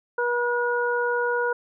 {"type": "harmonic tone", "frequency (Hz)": 482.5, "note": "B4", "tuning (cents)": -40, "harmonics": [1, 2, 3], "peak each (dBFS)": [-24, -28, -26], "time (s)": [0.18, 1.53], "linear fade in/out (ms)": 5, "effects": []}